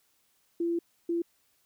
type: tone bursts at uneven times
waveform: sine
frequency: 339.6 Hz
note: F4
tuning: 48 cents flat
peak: -26 dBFS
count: 2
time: 0.6-0.79 / 1.09-1.22 s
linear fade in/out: 5 ms
effects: white hiss -70 dBFS RMS until 1.65 s